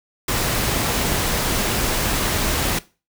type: noise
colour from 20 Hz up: pink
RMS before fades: -21 dBFS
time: 0.28-2.79 s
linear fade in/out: 5 ms
effects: noise-tail reverb RT60 0.3 s tail -18 dB re dry